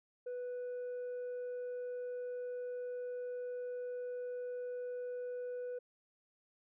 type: tone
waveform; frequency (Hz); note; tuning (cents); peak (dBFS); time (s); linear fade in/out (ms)
sine; 493.9; B4; 0; -36; 0.26-5.79; 10
effects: tanh soft clip ceiling -38 dBFS